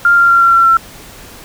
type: tone with pitch steps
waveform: sine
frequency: 1396.9 / 1387.3 / 1377.7 / 1368.2 / 1358.7 / 1349.3 Hz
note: F6 / F6 / F6 / F6 / F6 / E6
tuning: 0 / -12 / -24 / -36 / -48 / +40 cents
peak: -5 dBFS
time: 0.05-0.77 s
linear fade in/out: 2 ms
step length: 120 ms
effects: pink hiss -35 dBFS RMS until 1.44 s